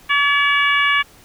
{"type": "harmonic tone", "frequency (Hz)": 570, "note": "C#5", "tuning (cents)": 48, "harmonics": [2, 3, 4, 5, 6], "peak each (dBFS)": [-19, -18, -18, -22, -28], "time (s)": [0.09, 1.03], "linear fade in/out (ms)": 20, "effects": ["pink hiss -47 dBFS RMS until 1.24 s"]}